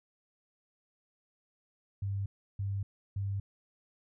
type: tone bursts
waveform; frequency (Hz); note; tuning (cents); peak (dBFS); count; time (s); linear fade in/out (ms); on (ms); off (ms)
sine; 99; G2; +18; -31; 3; 2.02-3.4; 5; 240; 330
effects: none